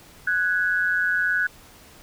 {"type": "tone pair together", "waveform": "sine", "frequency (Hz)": [1480, 1661.2], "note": ["F#6", "G#6"], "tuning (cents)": [0, 0], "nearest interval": "major second", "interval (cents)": 200, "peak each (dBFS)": [-21, -24], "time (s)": [0.27, 1.47], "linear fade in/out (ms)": 5, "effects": ["pink hiss -49 dBFS RMS until 2.02 s"]}